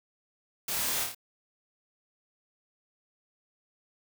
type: noise with echo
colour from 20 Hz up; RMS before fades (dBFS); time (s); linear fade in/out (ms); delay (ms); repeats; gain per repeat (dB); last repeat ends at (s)
white; -33; 0.68-1.04; 5; 27; 4; -3; 1.148
effects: none